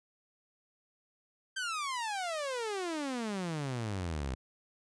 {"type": "exponential sweep", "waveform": "sawtooth", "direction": "down", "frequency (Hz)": [1588, 61.74], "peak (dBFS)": -30, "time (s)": [1.56, 4.35], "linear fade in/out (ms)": 10, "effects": ["resampled to 22050 Hz"]}